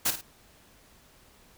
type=noise with echo; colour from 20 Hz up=white; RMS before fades=-25 dBFS; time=0.05-0.11 s; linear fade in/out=10 ms; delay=52 ms; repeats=2; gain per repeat=-9 dB; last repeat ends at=0.214 s; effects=pink hiss -58 dBFS RMS until 1.57 s